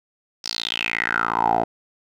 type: tone with band-pass filter sweep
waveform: 10% pulse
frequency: 57 Hz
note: A#1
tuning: 38 cents flat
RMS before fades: -23 dBFS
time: 0.44-1.64 s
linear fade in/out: 5 ms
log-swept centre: 5300 to 630 Hz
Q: 6.7
effects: none